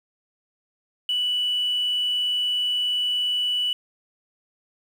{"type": "tone", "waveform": "sine", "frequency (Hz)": 2961, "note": "F#7", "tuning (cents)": 1, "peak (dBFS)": -20, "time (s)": [1.09, 3.73], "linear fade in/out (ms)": 2, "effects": ["tanh soft clip ceiling -16 dBFS", "8-bit"]}